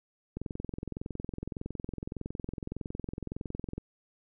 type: click train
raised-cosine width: 3 ms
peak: -23 dBFS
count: 75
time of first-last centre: 0.37-3.78 s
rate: 21.7 Hz
effects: none